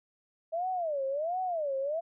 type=tone with vibrato; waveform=sine; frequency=633 Hz; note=D#5; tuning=30 cents sharp; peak=-29 dBFS; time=0.52-2.01 s; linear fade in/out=20 ms; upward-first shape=sine; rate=1.4 Hz; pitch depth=290 cents each way; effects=none